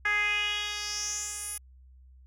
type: tone with band-pass filter sweep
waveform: 10% pulse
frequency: 415.3 Hz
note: G#4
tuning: in tune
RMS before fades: -31 dBFS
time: 0.05-1.58 s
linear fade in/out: 5 ms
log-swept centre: 1800 to 11000 Hz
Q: 4
effects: added 64 Hz sine -51 dBFS peak until 2.26 s